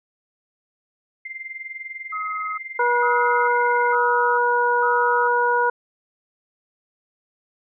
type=tone with tremolo; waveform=sine; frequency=2093 Hz; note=C7; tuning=in tune; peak=-28 dBFS; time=1.25-3.95 s; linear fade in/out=5 ms; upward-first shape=sine; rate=20 Hz; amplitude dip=75%
type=tone bursts; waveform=sine; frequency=1270 Hz; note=D#6; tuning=35 cents sharp; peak=-25 dBFS; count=4; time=2.12-5.28 s; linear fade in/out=10 ms; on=460 ms; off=440 ms
type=harmonic tone; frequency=483.2 Hz; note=B4; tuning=38 cents flat; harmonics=1 / 2 / 3; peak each=-22 / -19 / -22 dBFS; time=2.79-5.7 s; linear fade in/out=5 ms
effects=none